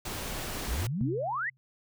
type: noise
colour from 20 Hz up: pink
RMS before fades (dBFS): -36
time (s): 0.05-0.87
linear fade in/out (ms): 5
type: exponential sweep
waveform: sine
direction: up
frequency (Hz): 48.52 to 2100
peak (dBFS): -29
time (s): 0.68-1.5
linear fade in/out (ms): 10
type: tone with exponential decay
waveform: sine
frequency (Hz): 130.81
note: C3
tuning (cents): 0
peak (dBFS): -25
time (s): 1.01-1.57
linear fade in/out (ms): 0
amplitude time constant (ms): 120
effects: none